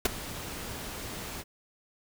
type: noise with ADSR envelope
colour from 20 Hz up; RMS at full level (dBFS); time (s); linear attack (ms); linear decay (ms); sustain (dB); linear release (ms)
pink; -22; 0.05-1.44; 4; 19; -17; 38
effects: none